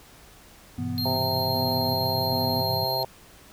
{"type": "chord", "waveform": "sine", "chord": "E minor", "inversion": "first", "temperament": "equal with one note detuned", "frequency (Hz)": [100, 123.47, 164.81], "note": ["G2", "B2", "E3"], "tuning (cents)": [35, 0, 0], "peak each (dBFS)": [-32, -35, -35], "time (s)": [0.78, 2.85], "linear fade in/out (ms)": 5}
{"type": "tone with tremolo", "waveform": "triangle", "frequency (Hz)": 246.9, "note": "B3", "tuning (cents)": 0, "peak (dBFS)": -28, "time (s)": [0.78, 2.61], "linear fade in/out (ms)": 5, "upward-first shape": "square", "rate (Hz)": 1.3, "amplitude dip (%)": 55}
{"type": "tone", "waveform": "square", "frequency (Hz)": 4198, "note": "C8", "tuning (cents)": 5, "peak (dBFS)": -28, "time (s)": [0.98, 3.03], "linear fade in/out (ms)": 0}
{"type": "harmonic tone", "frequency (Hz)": 130.81, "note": "C3", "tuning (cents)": 0, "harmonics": [1, 3, 4, 5, 6, 7], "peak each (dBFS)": [-36, -35, -33, -31, -33, -31], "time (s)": [1.05, 3.05], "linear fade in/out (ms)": 5}
{"effects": ["pink hiss -51 dBFS RMS until 3.52 s"]}